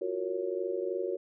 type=chord; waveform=sine; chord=Gb major seventh; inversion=third; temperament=just; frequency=346.9 / 370 / 462.5 / 555 Hz; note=F4 / Gb4 / Bb4 / Db5; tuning=-12 / 0 / -14 / +2 cents; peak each=-39 / -33 / -36 / -37 dBFS; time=0.01-1.17 s; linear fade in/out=10 ms; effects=none